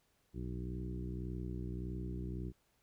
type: harmonic tone with a mistuned harmonic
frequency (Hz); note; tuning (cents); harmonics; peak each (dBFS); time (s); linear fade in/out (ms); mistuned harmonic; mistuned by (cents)
61.74; B1; 0; 1 / 2 / 3 / 4 / 5 / 6 / 7; -42 / -44 / -45 / -55 / -48 / -50 / -60; 0.33-2.53; 50; 1; +24
effects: pink hiss -75 dBFS RMS until 2.82 s